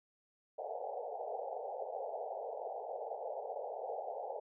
white band-pass noise, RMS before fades -42 dBFS, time 0.58-4.4 s, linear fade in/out 10 ms, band 430 to 830 Hz, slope 96 dB/octave, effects none

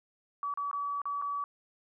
sine tone with dropouts, 1143 Hz, D6, 47 cents flat, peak -31 dBFS, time 0.43-1.44 s, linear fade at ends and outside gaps 1 ms, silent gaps 0.539-0.574 / 0.713-0.73 / 1.017-1.055 / 1.216-1.222 s, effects none

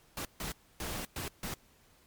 pink noise bursts at uneven times, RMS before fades -38 dBFS, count 5, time 0.17-0.25 / 0.4-0.52 / 0.8-1.05 / 1.16-1.28 / 1.43-1.54 s, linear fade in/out 2 ms, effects pink hiss -64 dBFS RMS until 2.06 s + MP3 96 kbps

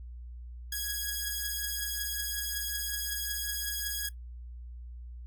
5% pulse beating tone pair, 1656 / 1661.4 Hz, G#6 / G#6, -5 / 0 cents, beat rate 5.4 Hz, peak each -23 / -26 dBFS, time 0.72-4.09 s, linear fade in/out 5 ms, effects noise-tail reverb RT60 0.1 s tail -18 dB re dry + added 60 Hz sine -41 dBFS peak until 5.26 s

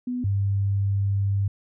sine tone pair in turn, 247.8 / 99.25 Hz, B3 / G2, +6 / +22 cents, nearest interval octave + major third, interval 1584 cents, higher first, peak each -25 / -20 dBFS, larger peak second, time 0.07-0.24 / 0.24-1.48 s, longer second, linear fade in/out 5 ms, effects none

